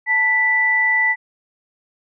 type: tone pair together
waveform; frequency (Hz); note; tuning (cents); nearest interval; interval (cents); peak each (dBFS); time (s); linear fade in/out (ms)
sine; 880 / 1975.5; A5 / B6; 0 / 0; octave + major second; 1400; -24 / -14; 0.06-1.16; 50
effects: none